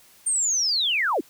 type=linear sweep; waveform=sine; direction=down; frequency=8870 to 218.5 Hz; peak=-20 dBFS; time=0.26-1.21 s; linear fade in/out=10 ms; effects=white hiss -54 dBFS RMS until 1.29 s